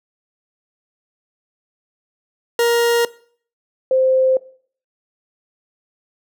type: tone pair in turn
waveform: 40% pulse / sine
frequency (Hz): 470.6 / 521.5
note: A#4 / C5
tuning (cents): +16 / -6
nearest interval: major second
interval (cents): 178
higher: second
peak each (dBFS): -12 / -12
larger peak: neither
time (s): 2.59-3.05 / 3.91-4.37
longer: neither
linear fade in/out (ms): 2
effects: noise-tail reverb RT60 0.5 s tail -20 dB re dry